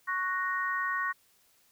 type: chord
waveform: sine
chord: F# major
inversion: second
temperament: equal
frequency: 1108.7 / 1480 / 1864.7 Hz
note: C#6 / F#6 / A#6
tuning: 0 / 0 / 0 cents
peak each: -32 / -35 / -32 dBFS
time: 0.07-1.13 s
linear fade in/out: 20 ms
effects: white hiss -66 dBFS RMS until 1.71 s